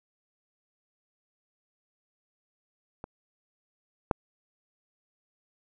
clicks, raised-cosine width 1 ms, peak -24 / -9 dBFS, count 2, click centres 3.041 / 4.112 s, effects none

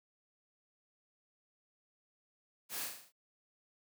white noise with echo, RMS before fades -41 dBFS, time 2.69-2.89 s, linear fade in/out 50 ms, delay 39 ms, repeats 6, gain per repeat -4 dB, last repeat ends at 3.124 s, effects high-pass 150 Hz 12 dB/octave

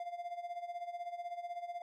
triangle tone with tremolo, 698 Hz, F5, 1 cent flat, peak -35 dBFS, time 0-1.82 s, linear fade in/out 2 ms, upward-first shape sine, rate 16 Hz, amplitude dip 75%, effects none

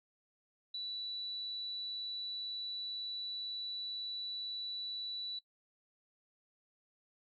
sine tone, 3951 Hz, B7, in tune, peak -38 dBFS, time 0.74-5.39 s, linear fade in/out 5 ms, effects noise-tail reverb RT60 0.1 s tail -19 dB re dry

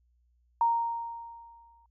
sine tone with exponential decay, 930 Hz, A#5, 4 cents flat, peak -20 dBFS, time 0.61-1.86 s, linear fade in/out 2 ms, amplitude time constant 270 ms, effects added 60 Hz sine -65 dBFS peak until 1.9 s

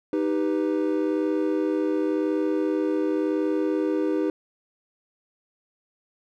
triangle chord, Eb augmented, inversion none, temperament equal, 311.1 / 392 / 493.9 Hz, Eb4 / G4 / B4, 0 / 0 / 0 cents, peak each -22 / -25 / -27 dBFS, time 0.13-4.3 s, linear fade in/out 2 ms, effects none

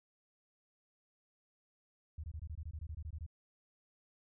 sine tone bursts, 77.7 Hz, D#2, 2 cents flat, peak -40 dBFS, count 14, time 2.18-3.264 s, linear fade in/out 5 ms, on 57 ms, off 22 ms, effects none

